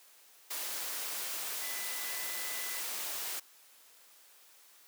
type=tone in noise; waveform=sine; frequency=2000 Hz; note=B6; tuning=21 cents sharp; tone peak=-45 dBFS; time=1.61-2.81 s; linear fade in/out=10 ms; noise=white; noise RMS=-38 dBFS; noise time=0.5-3.4 s; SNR=-10 dB; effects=white hiss -60 dBFS RMS until 4.87 s + high-pass 400 Hz 12 dB/octave